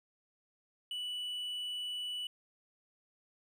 triangle tone, 2960 Hz, F#7, in tune, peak -35 dBFS, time 0.91-2.27 s, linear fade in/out 2 ms, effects none

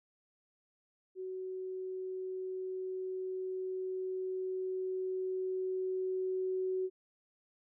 sine tone with level ramp, 373.7 Hz, F#4, 17 cents sharp, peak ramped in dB -38 to -31 dBFS, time 1.15-6.9 s, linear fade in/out 50 ms, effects none

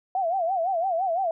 sine tone with vibrato, 715 Hz, F5, 41 cents sharp, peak -22 dBFS, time 0.15-1.31 s, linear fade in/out 2 ms, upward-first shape sine, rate 5.9 Hz, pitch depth 160 cents each way, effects none

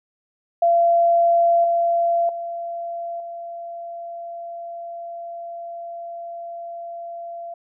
sine tone with level steps, 683 Hz, F5, 39 cents flat, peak -13 / -16 / -26 / -30 dBFS, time 0.62-7.54 s, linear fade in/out 5 ms, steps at 1.64 / 2.29 / 3.2 s, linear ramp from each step 2 ms, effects none

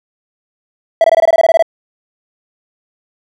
triangle tone bursts, 659.3 Hz, E5, in tune, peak -3 dBFS, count 12, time 1.01-1.625 s, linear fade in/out 2 ms, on 32 ms, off 21 ms, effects none

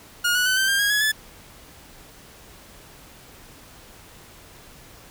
sawtooth tone with pitch steps, 1432 / 1471.4 / 1511.9 / 1553.5 / 1596.3 / 1640.2 / 1685.3 / 1731.7 Hz, F6 / F#6 / F#6 / G6 / G6 / G#6 / G#6 / A6, +43 / -10 / +37 / -16 / +31 / -22 / +25 / -28 cents, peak -15 dBFS, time 0.24-1.12 s, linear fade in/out 10 ms, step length 110 ms, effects pink hiss -47 dBFS RMS until 5.1 s

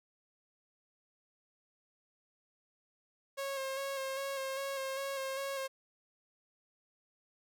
sawtooth tone with vibrato, 542 Hz, C#5, 39 cents flat, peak -32 dBFS, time 3.37-5.68 s, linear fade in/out 20 ms, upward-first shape square, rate 2.5 Hz, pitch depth 24 cents each way, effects none

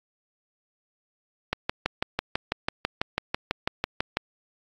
click train, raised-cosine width 0.3 ms, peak -8 dBFS, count 17, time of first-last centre 1.53-4.17 s, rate 6.06 Hz, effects AAC 48 kbps

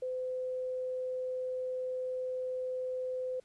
sine tone, 510 Hz, C5, 44 cents flat, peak -33 dBFS, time 0.02-3.4 s, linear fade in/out 5 ms, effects pink hiss -69 dBFS RMS until 3.44 s + resampled to 24000 Hz

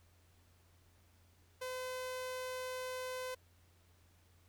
sawtooth tone, 510 Hz, C5, 44 cents flat, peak -36 dBFS, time 1.61-3.35 s, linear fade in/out 10 ms, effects added 87 Hz sine -66 dBFS peak until 4.48 s + pink hiss -71 dBFS RMS until 4.48 s

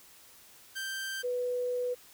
sawtooth / sine tone pair in turn, 1568 / 493.9 Hz, G6 / B4, 0 / 0 cents, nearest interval octave + minor sixth, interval 2000 cents, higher first, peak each -31 / -29 dBFS, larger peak second, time 0.75-1.23 / 1.23-1.95 s, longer second, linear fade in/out 20 ms, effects white hiss -56 dBFS RMS until 2.13 s

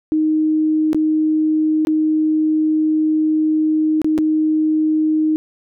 sine tone with dropouts, 311.1 Hz, D#4, in tune, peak -13 dBFS, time 0.12-5.36 s, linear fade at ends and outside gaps 0 ms, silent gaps 0.931-0.946 / 1.85-1.871 / 4.017-4.045 / 4.179-4.186 s, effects none

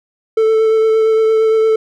triangle tone with vibrato, 441.7 Hz, A4, 7 cents sharp, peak -7 dBFS, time 0.37-1.76 s, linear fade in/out 5 ms, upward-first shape triangle, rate 8.7 Hz, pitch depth 16 cents each way, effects none

